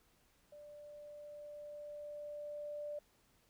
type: tone with level ramp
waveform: sine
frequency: 590 Hz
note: D5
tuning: 8 cents sharp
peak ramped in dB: -52 to -40 dBFS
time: 0.52-2.99 s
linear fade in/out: 5 ms
effects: pink hiss -72 dBFS RMS until 3.49 s